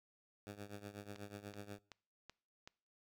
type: tone with tremolo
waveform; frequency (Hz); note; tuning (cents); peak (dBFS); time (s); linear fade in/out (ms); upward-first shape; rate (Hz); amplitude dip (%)
10% pulse; 102.2; G#2; -27; -37; 0.47-1.79; 0; triangle; 8.2; 90
type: click train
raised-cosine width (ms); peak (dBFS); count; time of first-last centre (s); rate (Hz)
0.2; -34; 5; 1.16-2.675; 2.64
effects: noise-tail reverb RT60 0.5 s tail -24 dB re dry